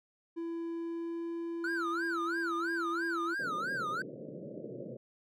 triangle tone with pitch glide, 334.4 to 336.5 Hz, E4 to E4, +25 to +36 cents, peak -33 dBFS, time 0.36-3.35 s, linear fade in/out 20 ms, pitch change +11 cents, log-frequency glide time 0.73-1.3 s
triangle tone with vibrato, 1400 Hz, F6, 4 cents sharp, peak -31 dBFS, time 1.64-4.02 s, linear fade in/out 2 ms, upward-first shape sine, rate 3 Hz, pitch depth 260 cents each way
white band-pass noise, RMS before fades -44 dBFS, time 3.39-4.97 s, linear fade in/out 5 ms, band 120 to 590 Hz, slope 96 dB/octave
effects none

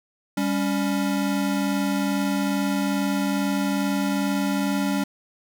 square tone pair together, 198.04 / 280.4 Hz, G3 / C#4, +18 / +20 cents, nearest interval tritone, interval 602 cents, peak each -25 dBFS, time 0.37-5.04 s, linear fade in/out 5 ms, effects none

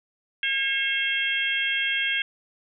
harmonic tone, 540 Hz, C#5, 45 cents flat, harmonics 3 / 4 / 5 / 6, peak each -28 / -28 / -28 / -28 dBFS, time 0.43-2.22 s, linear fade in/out 2 ms, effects none

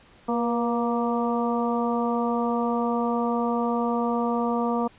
harmonic tone with a mistuned harmonic, 235 Hz, A#3, 14 cents sharp, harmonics 1 / 2 / 3 / 4 / 5, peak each -25 / -28 / -30 / -31 / -32 dBFS, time 0.28-4.88 s, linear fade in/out 10 ms, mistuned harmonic 2, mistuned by +33 cents, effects pink hiss -54 dBFS RMS until 4.98 s + resampled to 8000 Hz

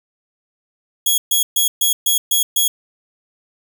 10% pulse tone bursts, 3331 Hz, G#7, 4 cents sharp, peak -5 dBFS, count 7, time 1.06-2.68 s, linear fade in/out 5 ms, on 120 ms, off 130 ms, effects none

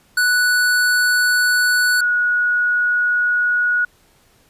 square / sine tone pair in turn, 1480 / 1457.1 Hz, F#6 / F#6, 0 / -27 cents, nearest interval unison, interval 27 cents, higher first, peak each -14 dBFS, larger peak neither, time 0.17-2.01 / 2.01-3.85 s, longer neither, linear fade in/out 5 ms, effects pink hiss -55 dBFS RMS until 4.49 s + resampled to 32000 Hz

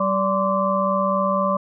harmonic tone with a mistuned harmonic, 193.3 Hz, G3, 24 cents flat, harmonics 1 / 3 / 5 / 6, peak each -24 / -22 / -24 / -23 dBFS, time 0-1.57 s, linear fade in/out 5 ms, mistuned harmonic 5, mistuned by +120 cents, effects none

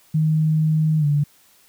sine tone with pitch glide, 156.3 to 145.83 Hz, D#3 to D3, +8 to -12 cents, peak -15 dBFS, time 0.14-1.24 s, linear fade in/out 10 ms, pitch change -120 cents, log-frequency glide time 0.99-1.05 s, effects white hiss -55 dBFS RMS until 1.68 s

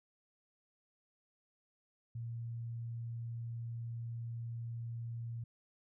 sine tone, 116.54 Hz, A#2, in tune, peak -39 dBFS, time 2.15-5.44 s, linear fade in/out 5 ms, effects none

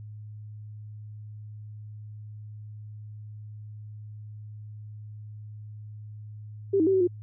sine tone with pitch steps, 393.8 / 318.3 / 385.4 / 377.7 / 354.7 Hz, G4 / D#4 / G4 / F#4 / F4, +8 / +39 / -29 / +36 / +27 cents, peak -19 dBFS, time 6.73-7.075 s, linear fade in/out 10 ms, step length 69 ms, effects added 106 Hz sine -39 dBFS peak until 7.22 s

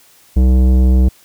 sine tone with tanh clipping, 63.7 Hz, C2, 46 cents flat, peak -9 dBFS, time 0.36-1.09 s, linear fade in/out 10 ms, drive 14 dB, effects white hiss -48 dBFS RMS until 1.24 s

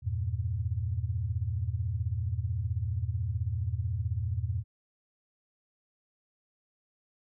sine chord, E diminished, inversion none, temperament equal, 82.41 / 98 / 116.54 Hz, E2 / G2 / Bb2, 0 / 0 / 0 cents, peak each -33 dBFS, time 0.02-4.64 s, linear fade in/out 50 ms, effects none

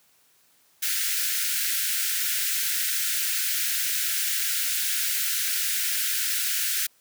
white high-pass noise, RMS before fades -26 dBFS, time 0.82-6.87 s, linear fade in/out 10 ms, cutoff 1400 Hz, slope 96 dB/octave, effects white hiss -62 dBFS RMS until 7 s + high-pass 80 Hz 12 dB/octave

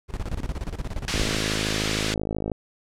brown noise with tremolo, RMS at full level -27 dBFS, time 0.08-1.39 s, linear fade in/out 50 ms, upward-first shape square, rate 17 Hz, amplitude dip 80%
white band-pass noise, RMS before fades -29 dBFS, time 1.08-2.14 s, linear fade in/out 0 ms, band 1300 to 4500 Hz, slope 12 dB/octave
click train, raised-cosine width 2 ms, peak -14 dBFS, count 74, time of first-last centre 1.14-2.517 s, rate 53 Hz
effects low-pass 11000 Hz 12 dB/octave

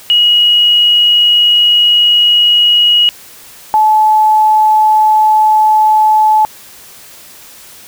sine tone pair in turn, 2900 / 862.2 Hz, F#7 / A5, -35 / -35 cents, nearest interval octave + major sixth, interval 2100 cents, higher first, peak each -5 dBFS, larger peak neither, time 0.1-3.09 / 3.74-6.45 s, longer first, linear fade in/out 0 ms, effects white hiss -36 dBFS RMS until 7.87 s

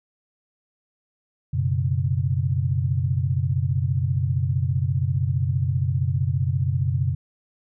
sine chord, F# suspended fourth, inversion none, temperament equal, 92.5 / 123.47 / 138.59 Hz, F#2 / B2 / C#3, 0 / 0 / 0 cents, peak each -24 dBFS, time 1.53-7.15 s, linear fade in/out 10 ms, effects none

